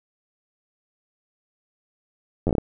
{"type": "slowing click train", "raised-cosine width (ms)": 2, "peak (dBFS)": -9, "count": 7, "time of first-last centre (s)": [2.47, 2.583], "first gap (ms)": 10, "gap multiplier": 1.25, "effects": []}